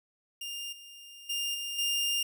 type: tone with level steps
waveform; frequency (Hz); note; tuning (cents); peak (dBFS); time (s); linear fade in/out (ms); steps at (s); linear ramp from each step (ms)
sawtooth; 2806; F7; +8; -33 / -44 / -27 / -31 / -24; 0.41-2.23; 5; 0.72 / 1.29 / 1.54 / 1.78; 10
effects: none